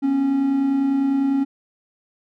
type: tone pair together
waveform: triangle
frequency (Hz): 244.8 / 274.8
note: B3 / C#4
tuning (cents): -15 / -15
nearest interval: major second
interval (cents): 200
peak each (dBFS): -26 / -15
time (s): 0.02-1.45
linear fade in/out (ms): 20
effects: none